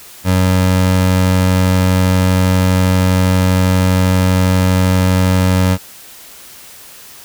25% pulse tone, 92.5 Hz, F#2, in tune, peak -6 dBFS, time 0.24-5.78 s, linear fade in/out 50 ms, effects white hiss -37 dBFS RMS until 7.24 s

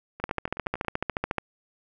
two click trains, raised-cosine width 0.5 ms, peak -24 / -11 dBFS, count 8 / 17, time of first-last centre 0.2-0.848 / 0.24-1.383 s, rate 10.8 / 14 Hz, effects none

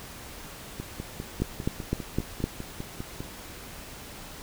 two click trains, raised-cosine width 3 ms, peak -21 / -12 dBFS, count 13 / 5, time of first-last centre 0.8-3.205 / 1.42-2.44 s, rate 4.99 / 3.92 Hz, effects pink hiss -43 dBFS RMS until 4.42 s

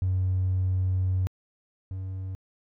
triangle tone pair in turn, 93 / 94.52 Hz, F#2 / F#2, +9 / +37 cents, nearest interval unison, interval 28 cents, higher second, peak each -19 / -29 dBFS, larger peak first, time 0.02-1.27 / 1.91-2.35 s, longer first, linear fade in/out 0 ms, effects tanh soft clip ceiling -19 dBFS

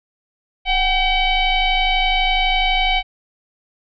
sine tone with frequency modulation, 1512 Hz, F#6, 37 cents sharp, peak -14 dBFS, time 0.65-3.03 s, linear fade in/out 50 ms, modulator 769 Hz, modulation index 2.4, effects none

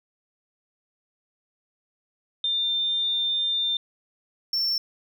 sine / triangle tone pair in turn, 3601 / 5414 Hz, A7 / E8, +39 / +45 cents, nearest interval perfect fifth, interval 706 cents, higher second, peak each -22 / -21 dBFS, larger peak second, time 2.44-3.77 / 4.53-4.78 s, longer first, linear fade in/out 2 ms, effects none

